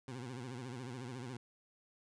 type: tone with vibrato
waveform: 20% pulse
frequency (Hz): 125.3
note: B2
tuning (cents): +25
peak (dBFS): -38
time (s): 0.08-1.37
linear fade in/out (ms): 2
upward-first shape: sine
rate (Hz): 14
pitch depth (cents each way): 120
effects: resampled to 22050 Hz